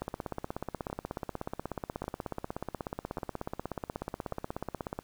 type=two click trains; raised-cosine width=1 ms; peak=-20 / -23 dBFS; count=83 / 4; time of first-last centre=0.02-4.99 / 0.9-4.325 s; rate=16.5 / 0.876 Hz; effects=pink hiss -62 dBFS RMS until 5.03 s